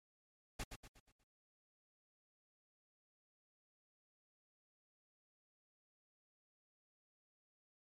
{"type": "noise with echo", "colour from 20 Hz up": "pink", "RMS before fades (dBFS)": -42, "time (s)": [0.59, 0.64], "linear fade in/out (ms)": 10, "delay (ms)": 120, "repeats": 5, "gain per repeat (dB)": -7, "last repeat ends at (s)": 1.24, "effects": ["low-pass 10000 Hz 12 dB/octave", "MP3 64 kbps"]}